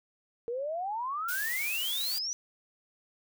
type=exponential sweep; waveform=sine; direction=up; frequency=457.3 to 5980 Hz; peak=-31 dBFS; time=0.48-2.33 s; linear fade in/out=0 ms
type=noise; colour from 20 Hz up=blue; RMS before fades=-36 dBFS; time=1.28-2.19 s; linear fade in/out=10 ms
effects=none